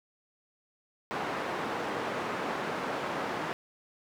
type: band-pass noise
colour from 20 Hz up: white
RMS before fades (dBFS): -34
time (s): 1.11-3.53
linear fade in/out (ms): 0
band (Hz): 180 to 1200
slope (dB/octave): 12
effects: none